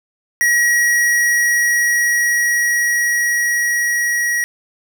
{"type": "tone with level ramp", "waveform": "square", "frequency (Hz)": 1908, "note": "A#6", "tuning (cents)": 40, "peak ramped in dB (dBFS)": [-12, -16], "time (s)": [0.41, 4.44], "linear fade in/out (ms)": 0, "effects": []}